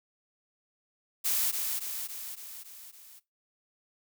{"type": "noise with echo", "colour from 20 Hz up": "blue", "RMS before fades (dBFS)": -28, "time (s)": [1.24, 1.52], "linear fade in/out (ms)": 20, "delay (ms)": 280, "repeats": 6, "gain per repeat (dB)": -4, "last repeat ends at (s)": 3.2, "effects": ["noise-tail reverb RT60 0.2 s tail -18 dB re dry"]}